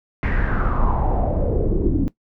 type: noise with low-pass filter sweep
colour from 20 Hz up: brown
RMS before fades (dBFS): -19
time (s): 0.23-2.08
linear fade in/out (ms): 0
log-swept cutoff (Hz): 2100 to 270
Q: 4.8
effects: noise-tail reverb RT60 0.1 s tail -18 dB re dry